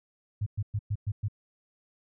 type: tone bursts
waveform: sine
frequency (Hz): 103.83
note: G#2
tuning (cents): 0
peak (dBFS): -26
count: 6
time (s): 0.41-1.284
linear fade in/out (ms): 10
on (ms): 54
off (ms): 110
effects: none